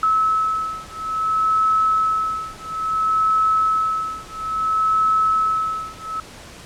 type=beating tone pair; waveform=sine; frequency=1297 / 1297.59 Hz; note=E6 / E6; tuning=-28 / -28 cents; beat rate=0.59 Hz; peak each=-20 dBFS; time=0.03-6.2 s; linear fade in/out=2 ms; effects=pink hiss -40 dBFS RMS until 6.65 s + low-pass 9000 Hz 12 dB/octave